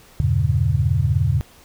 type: chord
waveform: sine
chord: E diminished seventh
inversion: none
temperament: just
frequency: 82.41 / 98.89 / 118.67 / 142.4 Hz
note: E2 / G2 / Bb2 / Db3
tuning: 0 / +16 / +31 / +47 cents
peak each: -21 dBFS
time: 0.2-1.41 s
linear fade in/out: 0 ms
effects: pink hiss -49 dBFS RMS until 1.64 s